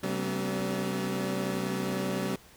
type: tone cluster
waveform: 25% pulse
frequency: 131.3 / 190.4 / 220.3 / 250.8 / 286.3 Hz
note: C3 / F#3 / A3 / B3 / D4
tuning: +6 / +50 / +2 / +27 / -44 cents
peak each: -34 / -28 / -36 / -33 / -35 dBFS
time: 0.03-2.36 s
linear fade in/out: 5 ms
effects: pink hiss -55 dBFS RMS until 2.56 s